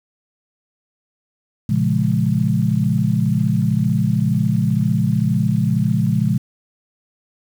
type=chord; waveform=sine; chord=Bb minor seventh; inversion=none; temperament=equal with one note detuned; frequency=116.54 / 138.59 / 171.71 / 207.7 Hz; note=Bb2 / Db3 / F3 / Ab3; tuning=0 / 0 / -29 / 0 cents; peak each=-20 dBFS; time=1.69-6.38 s; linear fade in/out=5 ms; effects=7-bit